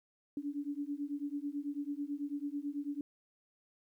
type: beating tone pair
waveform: sine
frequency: 283.2 / 292.3 Hz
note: C#4 / D4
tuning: +37 / -8 cents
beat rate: 9.1 Hz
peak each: -39 / -39 dBFS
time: 0.37-3.01 s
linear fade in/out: 2 ms
effects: 12-bit